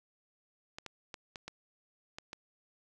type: clicks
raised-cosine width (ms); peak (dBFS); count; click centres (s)
0.2; -25; 7; 0.785 / 0.863 / 1.142 / 1.358 / 1.48 / 2.185 / 2.331
effects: none